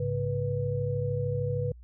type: tone cluster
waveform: sine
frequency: 105.1 / 138.3 / 490.4 Hz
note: G#2 / C#3 / B4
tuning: +21 / -4 / -12 cents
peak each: -31 dBFS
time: 0-1.72 s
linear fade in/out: 5 ms
effects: added 60 Hz sine -46 dBFS peak until 1.83 s